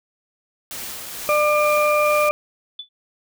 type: noise with tremolo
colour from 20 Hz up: white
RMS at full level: -31 dBFS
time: 0.71-2.29 s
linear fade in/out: 0 ms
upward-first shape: sine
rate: 2.2 Hz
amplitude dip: 30%
type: harmonic tone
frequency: 598 Hz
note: D5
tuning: 31 cents sharp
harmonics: 1 / 2 / 4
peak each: -17 / -20 / -23 dBFS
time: 1.29-2.31 s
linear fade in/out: 0 ms
type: tone with exponential decay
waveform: sine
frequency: 3479 Hz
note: A7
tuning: 20 cents flat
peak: -26 dBFS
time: 2.79-2.89 s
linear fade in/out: 5 ms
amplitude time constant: 21 ms
effects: none